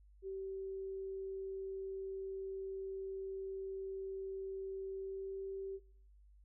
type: tone with pitch glide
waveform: sine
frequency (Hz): 385.2 to 387.7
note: G4 to G4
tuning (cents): -30 to -19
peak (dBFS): -40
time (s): 0.22-5.8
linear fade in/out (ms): 50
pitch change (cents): +11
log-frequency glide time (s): 4.93-5.45
effects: noise-tail reverb RT60 0.7 s tail -21 dB re dry + added 50 Hz sine -60 dBFS peak until 6.44 s